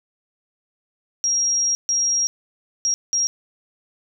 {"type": "tone bursts at uneven times", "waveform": "sine", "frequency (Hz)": 5630, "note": "F8", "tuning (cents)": 13, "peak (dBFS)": -17, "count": 4, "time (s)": [[1.24, 1.75], [1.89, 2.27], [2.85, 2.94], [3.13, 3.27]], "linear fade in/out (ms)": 0, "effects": []}